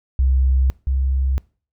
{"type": "tone pair in turn", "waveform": "sine", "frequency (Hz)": [65.41, 66.32], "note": ["C2", "C2"], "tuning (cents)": [0, 24], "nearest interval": "unison", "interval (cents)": 24, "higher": "second", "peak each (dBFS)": [-13, -16], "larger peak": "first", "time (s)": [[0.19, 0.7], [0.87, 1.38]], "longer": "neither", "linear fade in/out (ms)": 0, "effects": ["noise-tail reverb RT60 0.4 s tail -23 dB re dry"]}